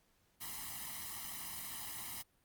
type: noise with comb filter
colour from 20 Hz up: white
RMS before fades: -44 dBFS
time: 0.4-2.23 s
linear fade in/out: 20 ms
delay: 0.99 ms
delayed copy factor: +1
effects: pink hiss -74 dBFS RMS until 2.44 s + Opus 48 kbps